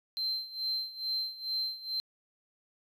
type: tone with tremolo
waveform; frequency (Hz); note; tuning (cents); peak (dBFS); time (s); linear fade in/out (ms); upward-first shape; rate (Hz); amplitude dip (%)
triangle; 4117; C8; -29; -27; 0.17-2; 0; sine; 2.3; 85
effects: tanh soft clip ceiling -24 dBFS